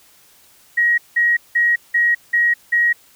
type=tone bursts; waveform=sine; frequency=1895 Hz; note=A#6; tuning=28 cents sharp; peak=-12 dBFS; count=6; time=0.77-2.93 s; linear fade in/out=10 ms; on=210 ms; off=180 ms; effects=white hiss -51 dBFS RMS until 3.15 s